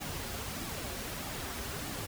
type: noise with flanger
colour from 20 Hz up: pink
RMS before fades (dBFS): -39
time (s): 0-2.07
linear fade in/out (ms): 20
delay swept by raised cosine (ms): 1.9 to 6.7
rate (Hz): 1.6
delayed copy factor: -0.6
effects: none